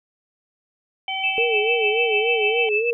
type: harmonic tone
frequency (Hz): 768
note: G5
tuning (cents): -36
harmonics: 1 / 3 / 4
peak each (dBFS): -28 / -28 / -28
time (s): 1.08-2.69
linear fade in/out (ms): 2
type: tone with tremolo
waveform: sine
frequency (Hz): 2629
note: E7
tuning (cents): -5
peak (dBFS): -18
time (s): 1.23-2.91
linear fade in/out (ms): 10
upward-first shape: sine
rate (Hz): 6.7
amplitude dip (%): 75
type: tone with vibrato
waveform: sine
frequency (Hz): 445.3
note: A4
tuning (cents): +21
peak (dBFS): -20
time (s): 1.38-2.93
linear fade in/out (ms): 0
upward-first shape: sine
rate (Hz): 3.5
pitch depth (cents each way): 120
effects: none